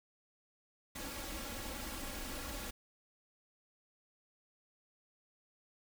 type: noise with comb filter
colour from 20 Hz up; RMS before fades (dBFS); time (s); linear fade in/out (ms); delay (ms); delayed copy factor
pink; -43; 0.95-2.71; 10; 3.6; +0.7
effects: none